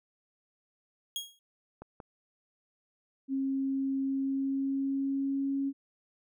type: tone with exponential decay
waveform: sawtooth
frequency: 3287 Hz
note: G#7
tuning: 19 cents flat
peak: -27 dBFS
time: 1.16-1.39 s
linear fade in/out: 1 ms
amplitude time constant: 50 ms
type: clicks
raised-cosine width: 1 ms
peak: -30 / -30 dBFS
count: 2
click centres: 1.82 / 2.002 s
type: tone with pitch glide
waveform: sine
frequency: 269.9 to 275.1 Hz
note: C#4 to C#4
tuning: -46 to -13 cents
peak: -28 dBFS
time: 3.28-5.73 s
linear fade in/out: 50 ms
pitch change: +33 cents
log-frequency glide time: 3.99-5.59 s
effects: none